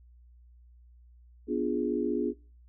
sine chord, B diminished seventh, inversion none, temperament equal, 246.9 / 293.7 / 349.2 / 415.3 Hz, B3 / D4 / F4 / Ab4, 0 / 0 / 0 / 0 cents, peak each -32 dBFS, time 1.47-2.34 s, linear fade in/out 50 ms, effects noise-tail reverb RT60 0.4 s tail -23 dB re dry + added 60 Hz sine -53 dBFS peak until 2.68 s

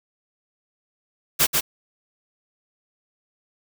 white noise with echo, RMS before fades -17 dBFS, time 1.39-1.47 s, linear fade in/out 20 ms, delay 140 ms, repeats 1, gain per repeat -3 dB, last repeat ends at 1.61 s, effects none

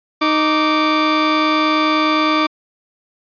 sawtooth tone pair together, 309.4 / 1168 Hz, D#4 / D6, -10 / -10 cents, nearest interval octave + major seventh, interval 2300 cents, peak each -12 dBFS, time 0.21-2.47 s, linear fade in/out 10 ms, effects resampled to 11025 Hz

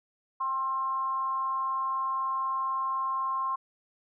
sine tone with frequency modulation, 1061 Hz, C6, 24 cents sharp, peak -27 dBFS, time 0.4-3.56 s, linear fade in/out 10 ms, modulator 275 Hz, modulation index 0.3, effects none

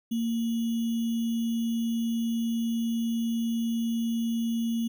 sine tone with sample-and-hold, 230 Hz, A#3, 23 cents flat, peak -25 dBFS, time 0.11-4.88 s, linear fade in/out 10 ms, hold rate 3150 Hz, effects none

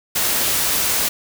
white noise, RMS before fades -19 dBFS, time 0.15-1.09 s, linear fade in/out 10 ms, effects none

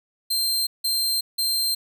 sawtooth tone bursts, 4156 Hz, C8, 12 cents flat, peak -18 dBFS, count 3, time 0.3-1.75 s, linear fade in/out 10 ms, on 370 ms, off 170 ms, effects none

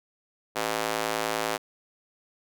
square tone with high-pass filter, 55 Hz, A1, in tune, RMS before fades -29 dBFS, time 0.55-1.58 s, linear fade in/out 20 ms, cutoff 540 Hz, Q 0.89, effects none

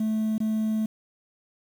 sine tone with dropouts, 218 Hz, A3, 16 cents flat, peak -20 dBFS, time 0-0.86 s, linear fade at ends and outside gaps 5 ms, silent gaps 0.381-0.402 s, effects tanh soft clip ceiling -22 dBFS + 8-bit

